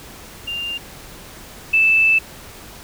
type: tone pair in turn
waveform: sine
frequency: 2794 / 2637 Hz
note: F7 / E7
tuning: 0 / 0 cents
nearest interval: minor second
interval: 100 cents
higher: first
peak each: -23 / -11 dBFS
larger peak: second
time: 0.47-0.78 / 1.73-2.19 s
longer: second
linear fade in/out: 10 ms
effects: pink hiss -39 dBFS RMS until 2.83 s